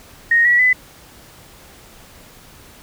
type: tone with pitch steps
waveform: sine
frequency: 1864.7 / 1933.8 / 2005 Hz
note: A#6 / B6 / B6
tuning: 0 / -37 / +26 cents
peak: -10 dBFS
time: 0.31-0.73 s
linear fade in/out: 5 ms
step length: 140 ms
effects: pink hiss -44 dBFS RMS until 2.82 s